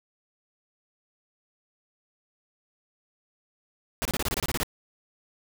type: noise bursts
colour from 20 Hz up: pink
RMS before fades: -28 dBFS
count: 11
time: 4.02-4.632 s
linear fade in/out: 0 ms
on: 32 ms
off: 26 ms
effects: none